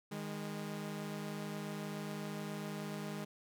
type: tone pair together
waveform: sawtooth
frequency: 155.56 / 205 Hz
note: D#3 / G#3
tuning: 0 / -22 cents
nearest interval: perfect fourth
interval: 478 cents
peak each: -40 / -38 dBFS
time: 0.11-3.25 s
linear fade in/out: 10 ms
effects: none